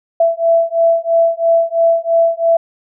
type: beating tone pair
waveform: sine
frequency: 665 / 668 Hz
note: E5 / E5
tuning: +15 / +23 cents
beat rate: 3 Hz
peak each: -13 dBFS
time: 0.2-2.57 s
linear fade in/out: 5 ms
effects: none